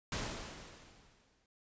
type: noise with exponential decay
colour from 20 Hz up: pink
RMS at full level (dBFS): -36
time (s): 0.12-1.46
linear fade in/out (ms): 2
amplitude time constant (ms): 290
effects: resampled to 16000 Hz